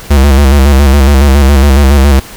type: tone with vibrato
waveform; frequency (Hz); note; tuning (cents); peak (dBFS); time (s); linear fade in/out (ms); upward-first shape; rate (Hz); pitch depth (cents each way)
square; 69.3; C#2; 0; -3; 0.1-2.2; 10; square; 7.2; 67
effects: pink hiss -29 dBFS RMS until 2.36 s